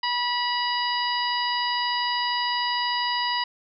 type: harmonic tone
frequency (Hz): 973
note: B5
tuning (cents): -26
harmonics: 1 / 2 / 3 / 4 / 5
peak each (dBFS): -26 / -30 / -30 / -34 / -30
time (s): 0.03-3.44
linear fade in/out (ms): 5
effects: none